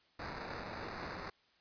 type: noise with sample-and-hold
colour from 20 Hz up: blue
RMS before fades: -44 dBFS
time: 0.19-1.3 s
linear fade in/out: 5 ms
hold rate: 3150 Hz
effects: white hiss -70 dBFS RMS until 1.6 s + resampled to 11025 Hz